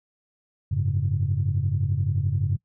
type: chord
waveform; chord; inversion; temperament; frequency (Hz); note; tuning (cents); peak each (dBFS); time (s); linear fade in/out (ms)
sine; F# suspended second; none; just; 92.5 / 104.06 / 138.75; F#2 / G#2 / C#3; 0 / +4 / +2; -25; 0.71-2.57; 10
effects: noise-tail reverb RT60 0.1 s tail -23 dB re dry + tanh soft clip ceiling -13 dBFS